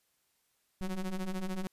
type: ring-modulated tone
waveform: square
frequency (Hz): 92.6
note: F#2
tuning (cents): +2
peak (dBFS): -31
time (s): 0.81-1.67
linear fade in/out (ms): 0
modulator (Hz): 99.3
effects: white hiss -75 dBFS RMS until 1.72 s + resampled to 32000 Hz